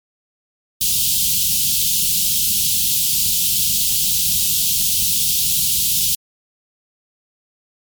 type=band-stop noise; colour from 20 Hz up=white; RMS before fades=-17 dBFS; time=0.81-6.15 s; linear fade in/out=2 ms; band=210 to 2900 Hz; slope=48 dB/octave; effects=MP3 96 kbps